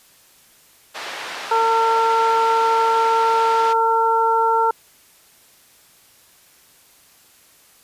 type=band-pass noise; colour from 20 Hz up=pink; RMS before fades=-31 dBFS; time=0.94-3.74 s; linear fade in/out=20 ms; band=720 to 4100 Hz; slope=12 dB/octave
type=harmonic tone; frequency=453.2 Hz; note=A#4; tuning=49 cents flat; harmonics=1 / 2 / 3; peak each=-21 / -16 / -21 dBFS; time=1.51-4.71 s; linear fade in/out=5 ms
effects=white hiss -52 dBFS RMS until 7.83 s + resampled to 32000 Hz